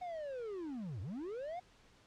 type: linear two-way sweep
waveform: triangle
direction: down then up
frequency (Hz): 740 to 83.1 to 740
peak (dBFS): -38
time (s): 0.01-1.6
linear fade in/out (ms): 10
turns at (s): 1.01
effects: pink hiss -65 dBFS RMS until 2.06 s + low-pass 6000 Hz 12 dB/octave